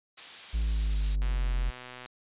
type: noise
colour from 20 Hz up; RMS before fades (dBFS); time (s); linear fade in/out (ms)
blue; -36; 0.17-1.16; 10
type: linear sweep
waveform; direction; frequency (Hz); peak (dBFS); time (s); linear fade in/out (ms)
triangle; down; 55.8 to 43.65; -23; 0.53-1.71; 20
type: click train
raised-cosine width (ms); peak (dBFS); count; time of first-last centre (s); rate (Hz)
0.3; -27; 106; 1.22-2.06; 125
effects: resampled to 8000 Hz